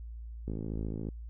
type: click train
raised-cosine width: 3 ms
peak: -24 dBFS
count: 34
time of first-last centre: 0.48-1.088 s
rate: 54.3 Hz
effects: added 57 Hz sine -40 dBFS peak until 1.29 s